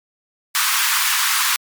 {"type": "high-pass noise", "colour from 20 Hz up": "pink", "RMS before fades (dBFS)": -18, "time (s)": [0.55, 1.56], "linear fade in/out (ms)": 0, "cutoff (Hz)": 1000, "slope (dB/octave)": 48, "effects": ["MP3 96 kbps"]}